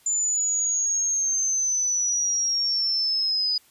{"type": "linear sweep", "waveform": "sine", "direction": "down", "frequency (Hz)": [7100, 4948], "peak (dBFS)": -21, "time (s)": [0.06, 3.58], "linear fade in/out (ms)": 5, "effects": ["white hiss -58 dBFS RMS until 3.7 s", "resampled to 32000 Hz"]}